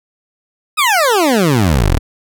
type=exponential sweep; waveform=20% pulse; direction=down; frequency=1300 to 34.25 Hz; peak=-5 dBFS; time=0.77-1.99 s; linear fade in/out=20 ms; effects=none